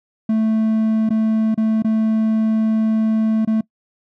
triangle tone with dropouts, 220 Hz, A3, in tune, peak -12 dBFS, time 0.29-3.61 s, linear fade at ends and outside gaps 5 ms, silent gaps 1.092-1.104 / 1.545-1.576 / 1.823-1.845 / 3.45-3.474 s, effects noise-tail reverb RT60 0.1 s tail -22 dB re dry

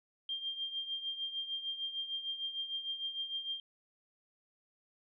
sine tone with tremolo, 3190 Hz, G7, 30 cents sharp, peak -33 dBFS, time 0.29-3.6 s, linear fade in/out 2 ms, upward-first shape triangle, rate 6.6 Hz, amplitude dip 75%, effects none

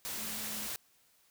sine tone in noise, 214.2 Hz, A3, 46 cents flat, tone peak -48 dBFS, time 0.18-0.67 s, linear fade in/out 0 ms, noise white, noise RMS -39 dBFS, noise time 0.05-0.76 s, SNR -12 dB, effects white hiss -68 dBFS RMS until 1.3 s

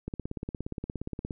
click train, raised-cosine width 3 ms, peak -21 dBFS, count 22, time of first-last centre 0.08-1.308 s, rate 17.1 Hz, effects none

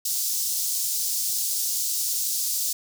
pink high-pass noise, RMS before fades -26 dBFS, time 0.05-2.73 s, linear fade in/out 5 ms, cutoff 5100 Hz, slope 24 dB/octave, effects none

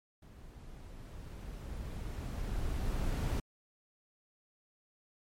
brown noise with level ramp, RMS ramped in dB -52 to -31 dBFS, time 0.22-3.4 s, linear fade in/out 5 ms, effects MP3 64 kbps

